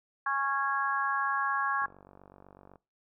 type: harmonic tone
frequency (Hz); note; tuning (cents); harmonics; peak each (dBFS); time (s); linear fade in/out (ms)
275.6; C#4; -10; 3 / 4 / 5 / 6; -36 / -30 / -36 / -32; 0.26-1.86; 5
type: click train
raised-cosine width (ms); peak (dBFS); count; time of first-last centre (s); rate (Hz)
1; -38; 46; 1.82-2.758; 48
effects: noise-tail reverb RT60 0.3 s tail -23 dB re dry